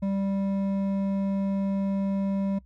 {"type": "tone with hard clipping", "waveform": "sine", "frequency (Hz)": 196, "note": "G3", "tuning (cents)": 0, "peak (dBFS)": -26, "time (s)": [0.02, 2.59], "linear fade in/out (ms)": 10, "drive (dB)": 8, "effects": ["noise-tail reverb RT60 0.1 s tail -22 dB re dry", "added 63 Hz sine -51 dBFS peak until 2.65 s"]}